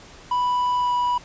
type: tone with pitch glide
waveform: triangle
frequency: 987.8 to 979.8 Hz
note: B5 to B5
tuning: 0 to -14 cents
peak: -17 dBFS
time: 0.31-1.18 s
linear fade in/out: 5 ms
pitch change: -14 cents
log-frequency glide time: 0.78-0.93 s
effects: pink hiss -45 dBFS RMS until 1.24 s + resampled to 16000 Hz